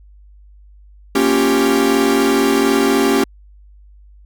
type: chord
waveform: 45% pulse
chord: G half-diminished seventh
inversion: first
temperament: equal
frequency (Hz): 233.1 / 277.2 / 349.2 / 392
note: Bb3 / Db4 / F4 / G4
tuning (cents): 0 / 0 / 0 / 0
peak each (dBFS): -20 / -16 / -22 / -16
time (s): 1.15-3.24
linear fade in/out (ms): 5
effects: added 50 Hz sine -41 dBFS peak until 4.25 s